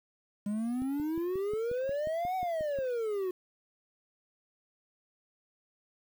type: exponential two-way sweep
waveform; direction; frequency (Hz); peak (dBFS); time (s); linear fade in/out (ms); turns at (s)
triangle; up then down; 201.8 to 760 to 359.7; -28; 0.46-3.31; 5; 2.36
type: click train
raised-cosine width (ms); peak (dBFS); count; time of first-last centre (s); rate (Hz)
3; -31; 12; 0.82-2.788; 5.59
effects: 9-bit